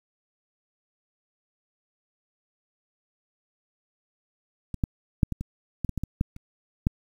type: clicks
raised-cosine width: 5 ms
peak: -19 / -11 / -6 / -16 / -19 / -15 / -16 / -16 / -16 / -10 / -30 / -9 dBFS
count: 12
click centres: 4.743 / 4.838 / 5.232 / 5.323 / 5.41 / 5.847 / 5.893 / 5.977 / 6.036 / 6.211 / 6.364 / 6.869 s
effects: 8-bit